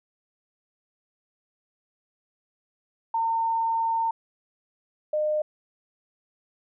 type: tone pair in turn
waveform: sine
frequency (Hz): 909 / 608.8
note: A#5 / D#5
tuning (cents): -44 / -38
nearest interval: perfect fifth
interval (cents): 694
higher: first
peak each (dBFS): -22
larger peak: neither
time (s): 3.14-4.11 / 5.13-5.42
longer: first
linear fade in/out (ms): 5
effects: none